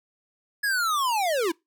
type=linear sweep; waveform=square; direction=down; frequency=1701 to 306.8 Hz; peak=-23 dBFS; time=0.63-1.52 s; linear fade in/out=10 ms; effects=noise-tail reverb RT60 0.2 s tail -25 dB re dry